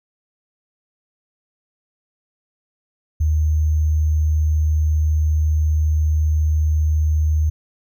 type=tone with sample-and-hold; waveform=sine; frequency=77.3 Hz; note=D#2; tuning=11 cents flat; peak=-14 dBFS; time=3.2-7.5 s; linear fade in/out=10 ms; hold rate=6300 Hz; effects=none